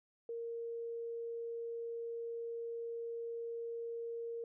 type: tone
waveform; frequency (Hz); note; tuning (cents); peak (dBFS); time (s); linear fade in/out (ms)
sine; 464.5; A#4; -6; -39; 0.29-4.44; 2
effects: none